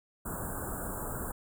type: band-stop noise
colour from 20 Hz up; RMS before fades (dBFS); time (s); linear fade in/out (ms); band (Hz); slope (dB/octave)
pink; -37; 0.25-1.32; 10; 1600 to 7400; 96
effects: none